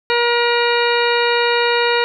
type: harmonic tone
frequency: 475.9 Hz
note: A#4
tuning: 36 cents sharp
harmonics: 1 / 2 / 3 / 4 / 5 / 6 / 8 / 9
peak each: -17 / -20 / -22 / -23 / -24 / -25 / -26 / -27 dBFS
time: 0.1-2.04 s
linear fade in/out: 0 ms
effects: none